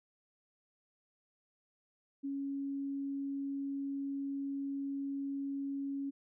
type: tone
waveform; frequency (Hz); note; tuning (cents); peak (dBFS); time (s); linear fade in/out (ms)
sine; 277.2; C#4; 0; -35; 2.23-6.11; 20
effects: none